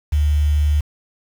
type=tone with quantisation; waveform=sine; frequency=74 Hz; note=D2; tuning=14 cents sharp; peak=-13 dBFS; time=0.12-0.81 s; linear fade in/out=10 ms; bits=6; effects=none